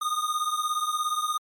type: beating tone pair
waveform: square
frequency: 1222 / 1239 Hz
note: D#6 / D#6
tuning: -32 / -8 cents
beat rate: 17 Hz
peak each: -28 / -30 dBFS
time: 0.01-1.38 s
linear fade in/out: 10 ms
effects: MP3 64 kbps